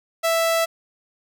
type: tone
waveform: sawtooth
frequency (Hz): 660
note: E5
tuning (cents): +2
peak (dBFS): -14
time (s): 0.23-0.66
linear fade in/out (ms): 20
effects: none